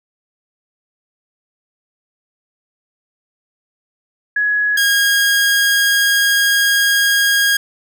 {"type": "tone pair in turn", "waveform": ["sine", "sawtooth"], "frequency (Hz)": [1679, 1632.1], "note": ["G#6", "G#6"], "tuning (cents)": [18, -31], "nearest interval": "unison", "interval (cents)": 49, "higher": "first", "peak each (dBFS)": [-13, -8], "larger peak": "second", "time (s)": [[4.36, 4.77], [4.77, 7.57]], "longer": "second", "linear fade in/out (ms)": 5, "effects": []}